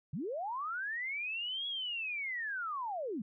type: linear two-way sweep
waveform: sine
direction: up then down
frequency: 120 to 3357 to 183.1 Hz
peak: -35 dBFS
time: 0.13-3.22 s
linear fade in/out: 5 ms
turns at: 1.67 s
effects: none